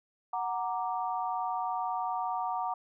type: chord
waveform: sine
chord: Gb augmented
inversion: none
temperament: equal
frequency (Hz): 740 / 932.3 / 1174.7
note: Gb5 / Bb5 / D6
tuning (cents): 0 / 0 / 0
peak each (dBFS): -33 / -34 / -37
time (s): 0.33-2.74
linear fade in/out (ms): 5
effects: none

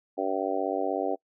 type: harmonic tone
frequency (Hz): 96.3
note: G2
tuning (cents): -30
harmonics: 3 / 4 / 5 / 6 / 7 / 8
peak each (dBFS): -33 / -33 / -33 / -33 / -33 / -33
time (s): 0.17-1.16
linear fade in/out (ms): 20
effects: noise-tail reverb RT60 0.1 s tail -25 dB re dry

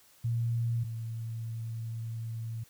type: tone pair in turn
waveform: sine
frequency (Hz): 116.8 / 113.8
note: A#2 / A#2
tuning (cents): +4 / -41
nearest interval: unison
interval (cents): 45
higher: first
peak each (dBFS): -27 / -34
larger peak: first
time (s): 0.24-0.84 / 0.84-2.64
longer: second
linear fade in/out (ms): 10
effects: white hiss -61 dBFS RMS until 2.69 s

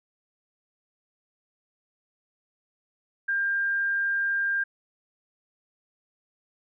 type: tone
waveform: sine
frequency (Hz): 1598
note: G6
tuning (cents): +33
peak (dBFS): -23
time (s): 3.28-4.64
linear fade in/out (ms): 10
effects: none

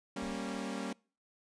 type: chord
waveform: sawtooth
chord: G diminished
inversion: none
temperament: equal with one note detuned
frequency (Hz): 196 / 233.1 / 275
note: G3 / Bb3 / Db4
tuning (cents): 0 / 0 / -14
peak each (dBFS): -37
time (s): 0.16-0.93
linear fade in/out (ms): 5
type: noise with exponential decay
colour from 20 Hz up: brown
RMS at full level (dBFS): -45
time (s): 0.22-0.82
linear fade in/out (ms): 0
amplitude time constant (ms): 130
effects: noise-tail reverb RT60 0.4 s tail -26 dB re dry + resampled to 22050 Hz

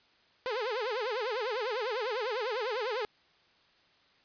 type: tone with vibrato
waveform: sawtooth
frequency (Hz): 466.2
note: A#4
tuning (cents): 0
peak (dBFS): -27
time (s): 0.46-3.05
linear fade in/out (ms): 0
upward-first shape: sine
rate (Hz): 10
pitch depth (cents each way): 210
effects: white hiss -65 dBFS RMS until 4.24 s + resampled to 11025 Hz

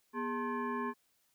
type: tone with frequency modulation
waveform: sine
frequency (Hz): 410.3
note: G#4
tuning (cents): -21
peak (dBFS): -33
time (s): 0.13-0.94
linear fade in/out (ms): 50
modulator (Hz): 653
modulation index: 1.6
effects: white hiss -74 dBFS RMS until 1.34 s

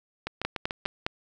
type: two click trains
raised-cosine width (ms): 0.3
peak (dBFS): -11 / -15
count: 4 / 5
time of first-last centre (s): 0.45-1.065 / 0.27-0.855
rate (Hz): 4.88 / 6.84
effects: none

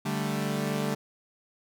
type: chord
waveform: sawtooth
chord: D suspended fourth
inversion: none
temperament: equal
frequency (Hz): 146.83 / 196 / 220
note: D3 / G3 / A3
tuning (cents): 0 / 0 / 0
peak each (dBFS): -28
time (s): 0.05-0.95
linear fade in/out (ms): 10
effects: none

